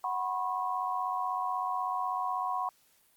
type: chord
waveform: sine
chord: F# suspended fourth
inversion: none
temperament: equal with one note detuned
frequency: 740 / 987.8 / 1084 Hz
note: F#5 / B5 / C#6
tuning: 0 / 0 / -39 cents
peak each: -34 dBFS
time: 0.04-2.69 s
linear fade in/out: 2 ms
effects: white hiss -66 dBFS RMS until 3.16 s + Opus 48 kbps